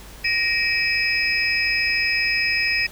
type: tone cluster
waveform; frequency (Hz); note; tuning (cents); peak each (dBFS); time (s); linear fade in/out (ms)
sine; 1875 / 2332 / 2565 / 5080; A#6 / D7 / E7 / D#8; +10 / -13 / -48 / +35; -24; 0.24-2.87; 10
effects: added 50 Hz sine -42 dBFS peak until 2.91 s + pink hiss -43 dBFS RMS until 2.91 s